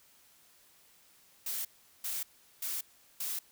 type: noise bursts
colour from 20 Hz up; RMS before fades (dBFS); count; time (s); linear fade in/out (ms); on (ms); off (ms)
blue; -36; 4; 1.46-3.39; 5; 190; 390
effects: white hiss -63 dBFS RMS until 3.51 s